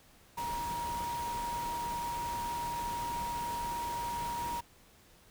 sine tone in noise, 947 Hz, A#5, 27 cents sharp, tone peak -34 dBFS, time 0.37-4.61 s, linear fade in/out 10 ms, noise pink, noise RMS -43 dBFS, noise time 0.37-4.61 s, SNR +6 dB, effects pink hiss -61 dBFS RMS until 5.3 s

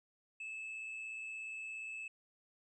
triangle tone with amplitude modulation, 2608 Hz, E7, 19 cents flat, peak -39 dBFS, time 0.4-2.08 s, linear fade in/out 5 ms, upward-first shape sine, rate 117 Hz, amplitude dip 35%, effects resampled to 22050 Hz

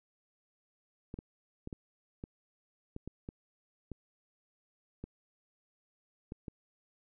clicks, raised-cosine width 3 ms, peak -28 dBFS, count 12, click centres 1.141 / 1.189 / 1.674 / 1.728 / 2.239 / 2.964 / 3.076 / 3.289 / 3.917 / 5.04 / 6.321 / 6.482 s, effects none

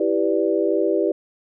sine chord, E minor seventh, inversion none, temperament equal, 329.6 / 392 / 493.9 / 587.3 Hz, E4 / G4 / B4 / D5, 0 / 0 / 0 / 0 cents, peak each -22 / -21 / -24 / -24 dBFS, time 0-1.12 s, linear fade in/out 5 ms, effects none

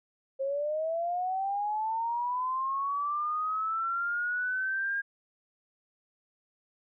sine linear sweep, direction up, 532 to 1624 Hz, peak -28 dBFS, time 0.39-5.02 s, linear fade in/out 20 ms, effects none

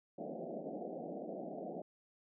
white band-pass noise, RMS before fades -44 dBFS, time 0.18-1.82 s, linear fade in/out 5 ms, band 160 to 740 Hz, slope 96 dB/octave, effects none

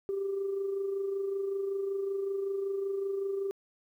sine tone with amplitude modulation, 393.2 Hz, G4, 5 cents sharp, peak -27 dBFS, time 0.09-3.51 s, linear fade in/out 0 ms, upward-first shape sine, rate 25.3 Hz, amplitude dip 45%, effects tanh soft clip ceiling -25 dBFS + 11-bit

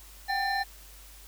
triangle tone cluster, 752 / 791 / 1787 / 4114 Hz, F#5 / G5 / A6 / C8, +28 / +15 / +26 / -30 cents, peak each -33 / -28 / -29 / -35 dBFS, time 0.28-0.64 s, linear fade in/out 20 ms, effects added 50 Hz sine -50 dBFS peak until 1.27 s + white hiss -52 dBFS RMS until 1.27 s

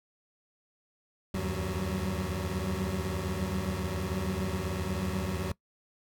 25% pulse tone cluster, 76.7 / 83.9 / 95.4 / 184 / 192.1 Hz, D#2 / E2 / G2 / F#3 / G3, -24 / +31 / -47 / -9 / -35 cents, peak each -33 / -38 / -32 / -32 / -34 dBFS, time 1.34-5.52 s, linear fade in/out 5 ms, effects noise-tail reverb RT60 0.1 s tail -21 dB re dry

